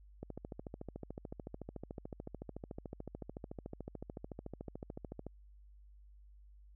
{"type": "click train", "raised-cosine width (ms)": 2, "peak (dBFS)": -30, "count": 70, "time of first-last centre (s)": [0.23, 5.266], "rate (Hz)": 13.7, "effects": ["added 50 Hz sine -56 dBFS peak until 6.75 s"]}